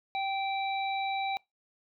harmonic tone, 780 Hz, G5, 9 cents flat, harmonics 1 / 3 / 5, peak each -30 / -37 / -40 dBFS, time 0.15-1.37 s, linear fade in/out 0 ms, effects noise-tail reverb RT60 0.2 s tail -24 dB re dry

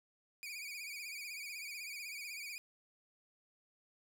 sawtooth tone with vibrato, 2356 Hz, D7, 5 cents sharp, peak -40 dBFS, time 0.43-2.58 s, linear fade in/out 0 ms, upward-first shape sine, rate 16 Hz, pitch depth 91 cents each way, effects none

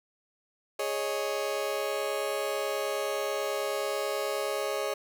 35% pulse chord, Ab suspended fourth, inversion none, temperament just, 415.3 / 553.7 / 623 Hz, Ab4 / Db5 / Eb5, 0 / -2 / +2 cents, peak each -32 / -31 / -33 dBFS, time 0.79-4.94 s, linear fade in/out 5 ms, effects none

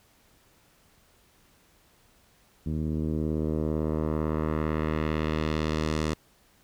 10% pulse tone with low-pass filter sweep, 77.78 Hz, D#2, in tune, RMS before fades -28 dBFS, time 2.66-6.14 s, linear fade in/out 5 ms, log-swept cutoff 210 to 7400 Hz, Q 1, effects pink hiss -62 dBFS RMS until 6.63 s

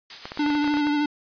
blue noise with tremolo, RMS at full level -30 dBFS, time 0.1-0.81 s, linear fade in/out 2 ms, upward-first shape triangle, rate 7.6 Hz, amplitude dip 50%
clicks, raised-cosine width 0.5 ms, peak -18 dBFS, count 11, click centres 0.255 / 0.319 / 0.374 / 0.463 / 0.503 / 0.552 / 0.644 / 0.677 / 0.74 / 0.771 / 0.87 s
square tone with vibrato, 294.2 Hz, D4, 3 cents sharp, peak -21 dBFS, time 0.39-1.06 s, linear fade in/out 5 ms, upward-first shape sine, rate 13 Hz, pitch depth 25 cents each way
effects resampled to 11025 Hz

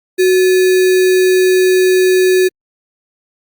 sine tone with sample-and-hold, 370 Hz, F#4, in tune, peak -7 dBFS, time 0.18-2.49 s, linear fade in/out 20 ms, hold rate 2100 Hz, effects Opus 48 kbps

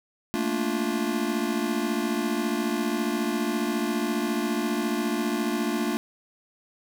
square chord, Bb major seventh, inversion third, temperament just, 218.5 / 233.1 / 291.4 / 349.6 Hz, A3 / Bb3 / D4 / F4, -12 / 0 / -13 / +2 cents, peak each -31 dBFS, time 0.34-5.97 s, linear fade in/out 0 ms, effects none

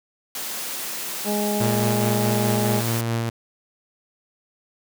white high-pass noise, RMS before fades -30 dBFS, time 0.35-3.01 s, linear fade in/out 2 ms, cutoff 160 Hz, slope 24 dB/octave
harmonic tone, 207.7 Hz, G#3, in tune, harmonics 1 / 2 / 3 / 4, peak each -24 / -27 / -29 / -30 dBFS, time 1.24-2.83 s, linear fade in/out 50 ms
sawtooth tone with tremolo, 115.7 Hz, A#2, 13 cents flat, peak -17 dBFS, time 1.6-3.3 s, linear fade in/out 10 ms, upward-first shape sine, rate 4.7 Hz, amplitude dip 25%
effects none

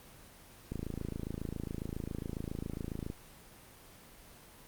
click train, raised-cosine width 3 ms, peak -24 dBFS, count 66, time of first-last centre 0.72-3.101 s, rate 27.3 Hz, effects pink hiss -55 dBFS RMS until 4.67 s + Opus 24 kbps

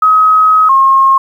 sine tone pair in turn, 1270 / 1075.7 Hz, D#6 / C6, +35 / +48 cents, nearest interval minor third, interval 287 cents, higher first, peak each -4 dBFS, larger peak neither, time 0.02-0.69 / 0.69-1.18 s, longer first, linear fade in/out 5 ms, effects 7-bit

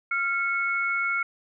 sine tone pair together, 1385.9 / 2200 Hz, F6 / C#7, -14 / -14 cents, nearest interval minor sixth, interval 800 cents, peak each -26 dBFS, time 0.11-1.23 s, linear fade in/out 5 ms, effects none

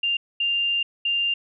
sine tone bursts at uneven times, 2794 Hz, F7, in tune, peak -20 dBFS, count 3, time 0.03-0.17 / 0.4-0.83 / 1.05-1.34 s, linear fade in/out 5 ms, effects none

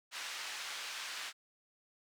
pink band-pass noise, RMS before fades -43 dBFS, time 0.11-1.33 s, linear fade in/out 50 ms, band 1500 to 6000 Hz, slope 12 dB/octave, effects none

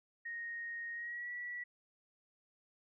sine tone with pitch glide, 1864.7 to 1945 Hz, A#6 to B6, 0 to -27 cents, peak -40 dBFS, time 0.25-1.64 s, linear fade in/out 10 ms, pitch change +73 cents, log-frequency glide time 0.93-1.31 s, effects none

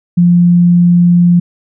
sine tone, 174.61 Hz, F3, in tune, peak -4 dBFS, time 0.17-1.4 s, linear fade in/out 10 ms, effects none

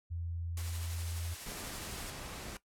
sine tone, 84.6 Hz, E2, 45 cents sharp, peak -36 dBFS, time 0.1-1.35 s, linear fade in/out 20 ms
white noise with tremolo, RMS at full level -44 dBFS, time 0.57-2.1 s, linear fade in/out 2 ms, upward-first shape triangle, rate 12 Hz, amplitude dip 30%
pink noise, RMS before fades -44 dBFS, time 1.46-2.57 s, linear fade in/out 2 ms
effects noise-tail reverb RT60 0.1 s tail -17 dB re dry + low-pass 12000 Hz 12 dB/octave

